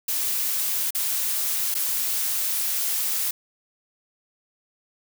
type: noise with dropouts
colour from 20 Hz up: blue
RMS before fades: -25 dBFS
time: 0.08-3.31 s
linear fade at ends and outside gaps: 5 ms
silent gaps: 0.907-0.948 / 1.743-1.75 s
effects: none